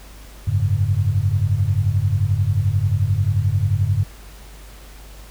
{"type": "chord", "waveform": "sine", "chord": "F# suspended second", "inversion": "none", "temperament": "equal with one note detuned", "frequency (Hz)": [92.5, 103.83, 141.75], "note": ["F#2", "G#2", "C#3"], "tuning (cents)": [0, 0, 39], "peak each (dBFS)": [-20, -18, -24], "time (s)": [0.47, 4.04], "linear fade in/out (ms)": 10, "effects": ["added 50 Hz sine -39 dBFS peak until 5.3 s", "pink hiss -45 dBFS RMS until 5.3 s"]}